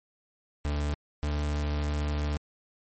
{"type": "tone pair in turn", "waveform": "40% pulse", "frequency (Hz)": [73.42, 73.89], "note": ["D2", "D2"], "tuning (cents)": [0, 11], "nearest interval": "unison", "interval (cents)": 11, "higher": "second", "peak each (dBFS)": -26, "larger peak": "neither", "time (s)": [[0.65, 0.94], [1.23, 2.37]], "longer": "second", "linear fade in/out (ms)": 0, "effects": ["MP3 32 kbps"]}